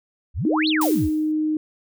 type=exponential two-way sweep; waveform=sine; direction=up then down; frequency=53.8 to 4481 to 53.8 Hz; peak=-21 dBFS; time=0.34-1.1 s; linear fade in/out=50 ms; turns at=0.68 s
type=tone with pitch glide; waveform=sine; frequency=311.1 to 308.8 Hz; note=D#4 to D#4; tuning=0 to -13 cents; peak=-19 dBFS; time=0.45-1.57 s; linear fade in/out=2 ms; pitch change=-13 cents; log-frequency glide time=0.77-1.15 s
type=noise with exponential decay; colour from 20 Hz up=blue; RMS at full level=-24 dBFS; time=0.81-1.32 s; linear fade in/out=5 ms; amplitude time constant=110 ms
effects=none